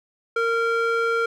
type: tone with band-pass filter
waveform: square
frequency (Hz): 461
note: A#4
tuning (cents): -19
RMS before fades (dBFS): -22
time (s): 0.36-1.26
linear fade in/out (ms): 5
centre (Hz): 1100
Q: 2.2
effects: none